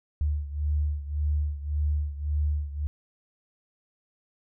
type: beating tone pair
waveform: sine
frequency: 73.7 / 75.5 Hz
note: D2 / D2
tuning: +7 / +48 cents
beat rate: 1.8 Hz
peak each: -26 / -30 dBFS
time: 0.21-2.87 s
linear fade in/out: 0 ms
effects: none